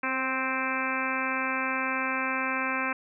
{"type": "harmonic tone with a mistuned harmonic", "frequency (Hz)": 261.6, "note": "C4", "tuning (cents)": 0, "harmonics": [1, 2, 3, 4, 5, 6, 7, 8, 9, 10], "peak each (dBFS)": [-35, -38, -39, -33, -36, -33, -39, -38, -34, -37], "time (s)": [0.03, 2.93], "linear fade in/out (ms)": 5, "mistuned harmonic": 2, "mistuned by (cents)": 18, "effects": []}